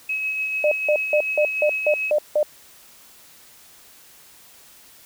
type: tone with tremolo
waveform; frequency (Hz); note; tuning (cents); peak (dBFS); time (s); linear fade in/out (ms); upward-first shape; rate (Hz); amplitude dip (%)
sine; 2562; E7; -50; -21; 0.09-2.11; 5; sine; 6.8; 30
type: tone bursts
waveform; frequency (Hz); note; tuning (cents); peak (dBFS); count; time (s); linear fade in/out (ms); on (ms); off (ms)
sine; 600; D5; +37; -15; 8; 0.64-2.43; 2; 75; 170
effects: white hiss -49 dBFS RMS until 5.05 s